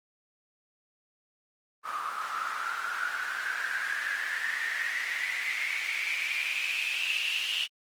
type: noise with band-pass filter sweep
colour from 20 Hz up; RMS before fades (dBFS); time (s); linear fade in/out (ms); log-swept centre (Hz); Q
white; -32; 1.83-7.68; 50; 1200 to 2900; 9.9
effects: Opus 24 kbps